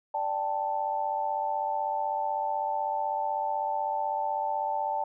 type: chord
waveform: sine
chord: D suspended fourth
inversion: none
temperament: equal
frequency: 587.3 / 784 / 880 Hz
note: D5 / G5 / A5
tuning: 0 / 0 / 0 cents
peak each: -35 / -32 / -29 dBFS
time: 0.14-5.04 s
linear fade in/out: 5 ms
effects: none